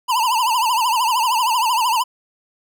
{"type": "tone with vibrato", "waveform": "square", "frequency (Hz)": 946, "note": "A#5", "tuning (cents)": 25, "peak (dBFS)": -16, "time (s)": [0.08, 2.04], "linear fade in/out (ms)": 20, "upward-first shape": "triangle", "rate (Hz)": 13, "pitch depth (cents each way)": 170, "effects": []}